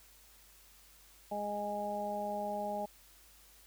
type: harmonic tone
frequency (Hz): 206.2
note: G#3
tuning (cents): -12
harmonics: 1 / 2 / 3 / 4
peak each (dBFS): -43 / -46 / -38 / -38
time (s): 1.31-2.86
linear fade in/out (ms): 10
effects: added 50 Hz sine -65 dBFS peak until 3.66 s + white hiss -61 dBFS RMS until 3.66 s